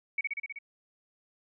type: tone with echo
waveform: sine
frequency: 2249 Hz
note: C#7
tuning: 24 cents sharp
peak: -26 dBFS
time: 0.18-0.21 s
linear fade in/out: 5 ms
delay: 63 ms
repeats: 6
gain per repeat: -2 dB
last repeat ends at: 0.588 s
effects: none